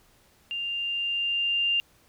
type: tone with level ramp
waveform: sine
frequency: 2794 Hz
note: F7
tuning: in tune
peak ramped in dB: -29 to -21 dBFS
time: 0.51-1.8 s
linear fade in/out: 0 ms
effects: pink hiss -61 dBFS RMS until 2.08 s